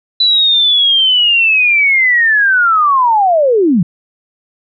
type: linear sweep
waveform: sine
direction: down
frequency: 3991 to 154 Hz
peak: -7 dBFS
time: 0.2-3.83 s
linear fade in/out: 5 ms
effects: none